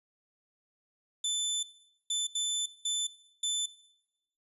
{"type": "tone bursts at uneven times", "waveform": "25% pulse", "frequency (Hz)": 3520, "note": "A7", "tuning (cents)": 0, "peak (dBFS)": -25, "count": 5, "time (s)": [[1.24, 1.63], [2.1, 2.27], [2.35, 2.66], [2.85, 3.07], [3.43, 3.66]], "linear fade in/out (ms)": 5, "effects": ["noise-tail reverb RT60 0.9 s tail -20 dB re dry", "resampled to 32000 Hz"]}